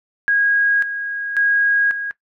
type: tone with tremolo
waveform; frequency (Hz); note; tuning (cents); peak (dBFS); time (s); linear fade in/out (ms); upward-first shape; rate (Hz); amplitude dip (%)
sine; 1641; G#6; -21; -13; 0.28-2.11; 0; square; 0.92; 65
effects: noise-tail reverb RT60 0.1 s tail -17 dB re dry